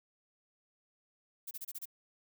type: noise bursts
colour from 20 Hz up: violet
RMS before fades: -42 dBFS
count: 6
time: 1.47-1.856 s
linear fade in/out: 10 ms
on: 41 ms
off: 28 ms
effects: none